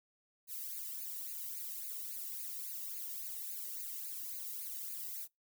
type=noise with flanger; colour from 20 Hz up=violet; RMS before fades=-43 dBFS; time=0.47-5.28 s; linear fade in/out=50 ms; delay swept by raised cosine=0.44 to 1.07 ms; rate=3.6 Hz; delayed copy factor=+0.95; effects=noise-tail reverb RT60 0.2 s tail -26 dB re dry